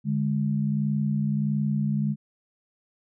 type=tone pair together; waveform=sine; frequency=146.08 / 207.6 Hz; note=D3 / G#3; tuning=-9 / 0 cents; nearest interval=tritone; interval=609 cents; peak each=-25 dBFS; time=0.04-2.16 s; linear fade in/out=50 ms; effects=none